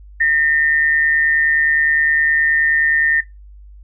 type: tone pair together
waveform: sine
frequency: 1820 / 1969.6 Hz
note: A#6 / B6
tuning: -42 / -5 cents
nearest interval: minor second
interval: 137 cents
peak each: -12 / -22 dBFS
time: 0.2-3.21 s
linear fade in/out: 10 ms
effects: noise-tail reverb RT60 0.2 s tail -19 dB re dry + added 50 Hz sine -37 dBFS peak until 3.83 s